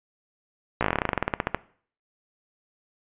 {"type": "slowing click train", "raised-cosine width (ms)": 0.5, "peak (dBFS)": -7, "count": 20, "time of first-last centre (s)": [0.81, 1.546], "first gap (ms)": 16, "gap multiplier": 1.09, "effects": ["noise-tail reverb RT60 0.5 s tail -19 dB re dry", "resampled to 8000 Hz"]}